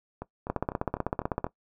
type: two click trains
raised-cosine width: 1 ms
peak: -21 / -13 dBFS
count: 6 / 16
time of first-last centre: 0.22-1.467 / 0.5-1.443 s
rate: 4.01 / 15.9 Hz
effects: noise-tail reverb RT60 0.1 s tail -18 dB re dry